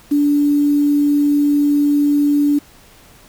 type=tone with quantisation; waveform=sine; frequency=290.1 Hz; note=D4; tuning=21 cents flat; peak=-11 dBFS; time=0.11-2.59 s; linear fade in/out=10 ms; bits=6; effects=pink hiss -46 dBFS RMS until 3.28 s